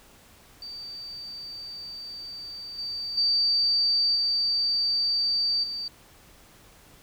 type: tone with level steps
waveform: sine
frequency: 4629 Hz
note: D8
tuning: 26 cents flat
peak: -36 / -30 / -20 / -22 / -30 dBFS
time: 0.62-5.88 s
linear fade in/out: 2 ms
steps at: 2.78 / 3.17 / 4.15 / 5.63 s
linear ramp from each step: 10 ms
effects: pink hiss -54 dBFS RMS until 7.02 s